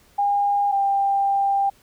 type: tone pair in turn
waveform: sine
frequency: 810 / 792.9 Hz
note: G#5 / G5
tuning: -43 / +20 cents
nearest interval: unison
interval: 37 cents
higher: first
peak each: -17 dBFS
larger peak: neither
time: 0.18-0.72 / 0.72-1.7 s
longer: second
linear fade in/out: 10 ms
effects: pink hiss -56 dBFS RMS until 1.82 s